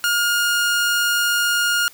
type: tone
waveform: sawtooth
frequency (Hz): 1421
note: F6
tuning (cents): +30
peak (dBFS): -13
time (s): 0.04-1.88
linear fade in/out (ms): 0
effects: white hiss -47 dBFS RMS until 1.93 s